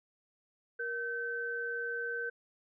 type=tone pair together; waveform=sine; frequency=470.4 / 1537.2 Hz; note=A#4 / G6; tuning=+16 / -34 cents; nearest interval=octave + major sixth; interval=2050 cents; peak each=-39 / -35 dBFS; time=0.79-2.3 s; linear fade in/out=10 ms; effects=none